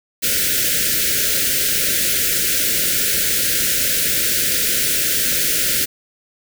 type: band-stop noise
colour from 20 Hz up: white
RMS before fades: -18 dBFS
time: 0.22-5.86 s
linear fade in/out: 20 ms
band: 590 to 1400 Hz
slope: 96 dB/octave
effects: none